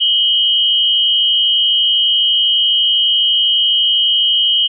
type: tone pair together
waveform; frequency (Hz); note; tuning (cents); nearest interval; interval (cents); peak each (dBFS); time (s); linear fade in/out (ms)
sine; 2942 / 3174; F#7 / G7; -11 / +21; minor second; 132; -13; 0-4.68; 20
effects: none